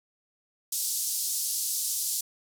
white band-pass noise, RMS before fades -30 dBFS, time 0.72-2.21 s, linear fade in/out 5 ms, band 4700 to 13000 Hz, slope 24 dB/octave, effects none

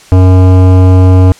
sine tone with hard clipping, 92.5 Hz, F#2, in tune, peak -3 dBFS, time 0.12-1.32 s, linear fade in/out 0 ms, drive 16 dB, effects white hiss -37 dBFS RMS until 1.39 s + low-pass 8000 Hz 12 dB/octave

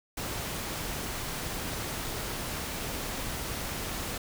pink noise, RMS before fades -35 dBFS, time 0.17-4.18 s, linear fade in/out 5 ms, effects none

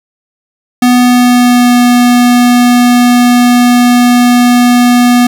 square tone with pitch glide, 246.9 to 244.1 Hz, B3 to B3, 0 to -20 cents, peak -4 dBFS, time 0.82-5.27 s, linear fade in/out 5 ms, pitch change -20 cents, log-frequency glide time 1-1.75 s, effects 7-bit

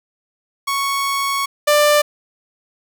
sawtooth tone pair in turn, 1108.7 / 592.3 Hz, C#6 / D5, 0 / +15 cents, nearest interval major seventh, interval 1085 cents, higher first, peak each -14 / -7 dBFS, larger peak second, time 0.67-1.46 / 1.67-2.02 s, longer first, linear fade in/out 10 ms, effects 7-bit

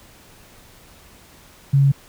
sine tone, 138.59 Hz, C#3, in tune, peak -11 dBFS, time 1.73-1.92 s, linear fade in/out 10 ms, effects pink hiss -48 dBFS RMS until 2.08 s

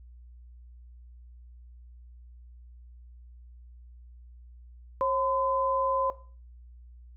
sine tone pair together, 540 / 1019.4 Hz, C#5 / C6, -45 / -45 cents, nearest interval major seventh, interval 1100 cents, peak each -26 dBFS, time 5.01-6.1 s, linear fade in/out 0 ms, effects noise-tail reverb RT60 0.4 s tail -17 dB re dry + added 60 Hz sine -47 dBFS peak until 7.16 s

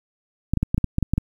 clicks, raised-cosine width 5 ms, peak -7 dBFS, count 10, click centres 0.536 / 0.573 / 0.63 / 0.745 / 0.78 / 0.843 / 0.984 / 1.027 / 1.136 / 1.18 s, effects 8-bit

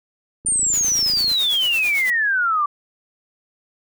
click train, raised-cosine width 3 ms, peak -25 dBFS, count 25, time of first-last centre 0.45-1.316 s, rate 27.7 Hz
sine exponential sweep, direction down, 9140 to 1148 Hz, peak -16 dBFS, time 0.46-2.66 s, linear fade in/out 5 ms
white noise with tremolo, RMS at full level -31 dBFS, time 0.73-2.1 s, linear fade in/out 0 ms, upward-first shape sine, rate 9 Hz, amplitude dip 70%
effects none

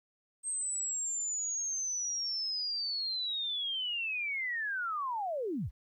sine linear sweep, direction down, 8400 to 32.82 Hz, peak -32 dBFS, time 0.43-5.71 s, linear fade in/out 50 ms, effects 12-bit

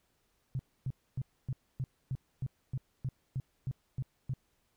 sine tone bursts, 130.81 Hz, C3, in tune, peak -31 dBFS, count 13, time 0.55-4.336 s, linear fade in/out 0 ms, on 42 ms, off 270 ms, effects pink hiss -75 dBFS RMS until 4.76 s

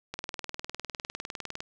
click train, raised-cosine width 0.2 ms, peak -18 dBFS, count 30, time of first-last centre 0.14-1.605 s, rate 19.8 Hz, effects none

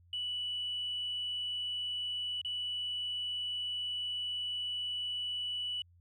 sine tone with dropouts, 2958 Hz, F#7, 1 cent flat, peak -33 dBFS, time 0.13-5.82 s, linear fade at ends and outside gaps 2 ms, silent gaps 2.415-2.448 s, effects tanh soft clip ceiling -29 dBFS + added 87 Hz sine -60 dBFS peak until 6 s

